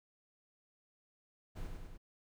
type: noise with echo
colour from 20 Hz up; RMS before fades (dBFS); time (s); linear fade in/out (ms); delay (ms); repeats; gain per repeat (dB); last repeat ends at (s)
brown; -42; 1.55-1.68; 20; 100; 3; -3; 1.98
effects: none